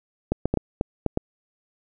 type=clicks; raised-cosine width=2 ms; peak=-8 dBFS; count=7; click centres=0.32 / 0.456 / 0.54 / 0.573 / 0.811 / 1.063 / 1.174 s; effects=none